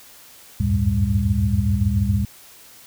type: tone cluster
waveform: sine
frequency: 73.1 / 91.2 / 98.4 / 112.4 / 199.8 Hz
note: D2 / F#2 / G2 / A2 / G3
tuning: -7 / -24 / +7 / +37 / +33 cents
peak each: -23 dBFS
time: 0.6-2.25 s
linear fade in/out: 5 ms
effects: white hiss -46 dBFS RMS until 2.86 s